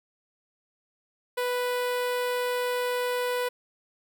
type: tone with notch filter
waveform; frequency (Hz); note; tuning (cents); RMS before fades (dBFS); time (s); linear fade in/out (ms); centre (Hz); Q
sawtooth; 493.9; B4; 0; -28; 1.37-3.49; 10; 6300; 1.6
effects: none